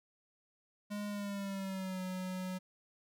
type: tone with pitch glide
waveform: square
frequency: 206.4 to 184.95 Hz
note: G#3 to F#3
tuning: -10 to 0 cents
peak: -38 dBFS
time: 0.9-2.59 s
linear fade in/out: 20 ms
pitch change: -190 cents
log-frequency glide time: 1.08-2.01 s
effects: none